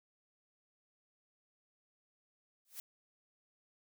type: noise with exponential growth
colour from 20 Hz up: blue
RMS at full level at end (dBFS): -41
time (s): 2.65-2.8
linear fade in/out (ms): 1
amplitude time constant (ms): 32
effects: none